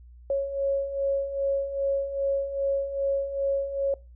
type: beating tone pair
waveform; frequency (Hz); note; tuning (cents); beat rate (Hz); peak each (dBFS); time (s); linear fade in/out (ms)
sine; 550 / 552.5; C#5 / C#5; -14 / -6; 2.5; -31 / -25; 0.3-3.94; 2
effects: noise-tail reverb RT60 0.3 s tail -23 dB re dry + added 60 Hz sine -46 dBFS peak until 4.15 s